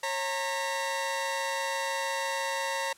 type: tone cluster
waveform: sawtooth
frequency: 545 / 917 / 1957 Hz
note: C#5 / A#5 / B6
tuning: -29 / -29 / -16 cents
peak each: -30 / -28 / -33 dBFS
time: 0.03-2.93 s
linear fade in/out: 5 ms
effects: white hiss -57 dBFS RMS until 2.97 s + low-pass 10000 Hz 12 dB/octave